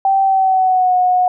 sine tone with pitch glide, 777 to 729.2 Hz, G5 to F#5, -16 to -25 cents, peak -10 dBFS, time 0.05-1.28 s, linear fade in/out 2 ms, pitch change -109 cents, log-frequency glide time 0.23-0.95 s, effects none

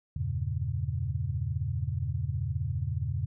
sine chord, E diminished seventh, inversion none, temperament equal with one note detuned, 82.41 / 97.38 / 116.54 / 138.59 Hz, E2 / G2 / Bb2 / Db3, 0 / -11 / 0 / 0 cents, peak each -34 dBFS, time 0.16-3.26 s, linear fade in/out 5 ms, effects none

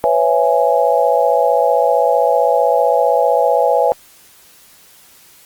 sine chord, C# minor seventh, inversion third, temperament just, 498.9 / 554.4 / 665.2 / 831.5 Hz, B4 / C#5 / E5 / G#5, +17 / 0 / +16 / +2 cents, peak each -16 dBFS, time 0.04-3.92 s, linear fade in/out 0 ms, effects white hiss -46 dBFS RMS until 5.45 s + Opus 32 kbps

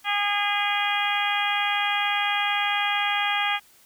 harmonic tone, 408.9 Hz, G#4, 27 cents flat, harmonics 2 / 3 / 4 / 5 / 6 / 7 / 8, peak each -27 / -30 / -30 / -29 / -29 / -34 / -30 dBFS, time 0.04-3.6 s, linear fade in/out 50 ms, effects white hiss -56 dBFS RMS until 3.85 s

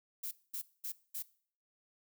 violet noise bursts, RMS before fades -40 dBFS, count 4, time 0.23-1.226 s, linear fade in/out 10 ms, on 84 ms, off 220 ms, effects noise-tail reverb RT60 0.5 s tail -20 dB re dry

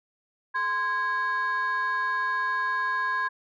sine tone pair together, 1037 / 1647.7 Hz, C6 / G#6, -16 / -14 cents, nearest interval minor sixth, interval 802 cents, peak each -25 dBFS, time 0.54-3.29 s, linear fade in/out 20 ms, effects tanh soft clip ceiling -21 dBFS

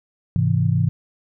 sine chord, Ab augmented, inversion none, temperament equal with one note detuned, 103.83 / 130.81 / 163.77 Hz, Ab2 / C3 / E3, 0 / 0 / -11 cents, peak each -20 dBFS, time 0.36-0.89 s, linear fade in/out 0 ms, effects none

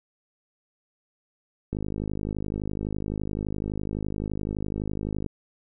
click train, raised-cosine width 3 ms, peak -17 dBFS, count 184, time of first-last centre 1.73-5.263 s, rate 51.8 Hz, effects none

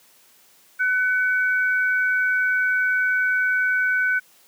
sine tone pair together, 1505 / 2255 Hz, F#6 / C#7, +29 / +29 cents, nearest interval perfect fifth, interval 700 cents, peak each -18 / -29 dBFS, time 0.79-4.2 s, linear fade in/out 20 ms, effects white hiss -55 dBFS RMS until 4.47 s + high-pass 150 Hz 12 dB/octave

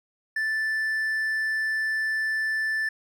triangle tone, 1760 Hz, A6, in tune, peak -22 dBFS, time 0.36-2.89 s, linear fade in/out 5 ms, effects none

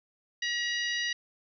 harmonic tone with a mistuned harmonic, 956 Hz, A#5, 43 cents sharp, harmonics 2 / 3 / 4 / 5 / 6, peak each -31 / -35 / -37 / -39 / -41 dBFS, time 0.42-1.13 s, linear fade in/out 5 ms, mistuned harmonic 6, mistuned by +19 cents, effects none

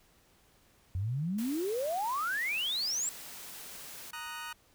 sine exponential sweep, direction up, 87.1 to 7840 Hz, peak -30 dBFS, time 0.95-3.09 s, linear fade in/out 0 ms
white high-pass noise, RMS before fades -46 dBFS, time 1.38-4.11 s, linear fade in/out 5 ms, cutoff 120 Hz, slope 12 dB/octave
25% pulse chord, D# minor, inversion second, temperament equal, 932.3 / 1244.5 / 1480 Hz, A#5 / D#6 / F#6, 0 / 0 / 0 cents, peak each -40 dBFS, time 4.13-4.53 s, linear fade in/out 5 ms
effects pink hiss -65 dBFS RMS until 4.74 s

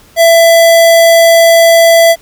square tone, 667 Hz, E5, 20 cents sharp, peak -3 dBFS, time 0.16-2.16 s, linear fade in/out 50 ms, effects pink hiss -42 dBFS RMS until 2.21 s

